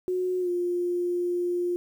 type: tone with pitch glide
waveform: sine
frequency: 365.9 to 352.8 Hz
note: F#4 to F4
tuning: -19 to +18 cents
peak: -24 dBFS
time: 0.08-1.76 s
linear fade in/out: 0 ms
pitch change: -63 cents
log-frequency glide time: 0.4-0.49 s
effects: 9-bit